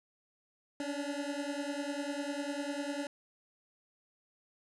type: beating tone pair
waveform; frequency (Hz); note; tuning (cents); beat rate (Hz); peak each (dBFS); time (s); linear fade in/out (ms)
25% pulse; 281.9 / 291.9; C#4 / D4; +29 / -10; 10; -34 / -35; 0.8-3.07; 2
effects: resampled to 24000 Hz